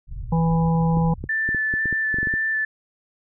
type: low-pass noise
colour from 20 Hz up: pink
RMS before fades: -32 dBFS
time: 0.07-1.29 s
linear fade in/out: 50 ms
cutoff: 130 Hz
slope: 48 dB/octave
type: harmonic tone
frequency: 164.81 Hz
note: E3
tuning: in tune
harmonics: 1 / 3 / 5 / 6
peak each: -17 / -29 / -28 / -32 dBFS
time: 0.32-1.14 s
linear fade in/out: 5 ms
type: clicks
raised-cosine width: 3 ms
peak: -17 dBFS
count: 12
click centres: 0.971 / 1.24 / 1.49 / 1.547 / 1.739 / 1.857 / 1.927 / 2.143 / 2.186 / 2.23 / 2.272 / 2.339 s
type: tone with vibrato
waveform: sine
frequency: 1760 Hz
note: A6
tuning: in tune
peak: -20 dBFS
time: 1.29-2.65 s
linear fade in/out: 5 ms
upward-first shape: square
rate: 2 Hz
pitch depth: 10 cents each way
effects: none